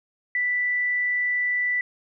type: tone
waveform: sine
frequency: 1975.5 Hz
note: B6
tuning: in tune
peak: -21 dBFS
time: 0.35-1.81 s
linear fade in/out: 2 ms
effects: none